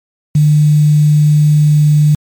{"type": "tone with quantisation", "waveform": "sine", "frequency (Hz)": 150.1, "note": "D3", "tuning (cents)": 38, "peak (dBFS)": -5, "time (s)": [0.35, 2.15], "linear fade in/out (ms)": 5, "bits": 5, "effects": ["MP3 96 kbps"]}